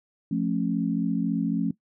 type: chord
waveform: sine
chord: F augmented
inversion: none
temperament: just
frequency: 174.61 / 218.3 / 272.8 Hz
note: F3 / A3 / C#4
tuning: 0 / -13 / -28 cents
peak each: -27 dBFS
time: 0.31-1.71 s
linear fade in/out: 5 ms
effects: noise-tail reverb RT60 0.1 s tail -18 dB re dry